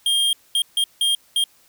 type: tone bursts at uneven times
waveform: square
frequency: 3215 Hz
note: G7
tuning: 43 cents sharp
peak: -17 dBFS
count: 5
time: 0.06-0.33 / 0.55-0.62 / 0.77-0.84 / 1.01-1.15 / 1.36-1.44 s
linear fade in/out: 2 ms
effects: white hiss -56 dBFS RMS until 1.68 s